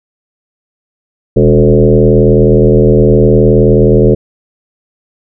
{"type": "tone with frequency modulation", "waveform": "sine", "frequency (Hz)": 281.8, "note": "C#4", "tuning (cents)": 29, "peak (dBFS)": -3, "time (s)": [1.36, 4.15], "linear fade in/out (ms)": 10, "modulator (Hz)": 79.3, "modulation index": 2.9, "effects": []}